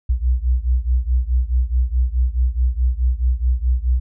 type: beating tone pair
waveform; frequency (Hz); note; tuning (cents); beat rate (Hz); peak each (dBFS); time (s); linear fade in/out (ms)
sine; 60.1 / 64.8; B1 / C2; -46 / -16; 4.7; -17 / -19; 0.09-4; 10
effects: none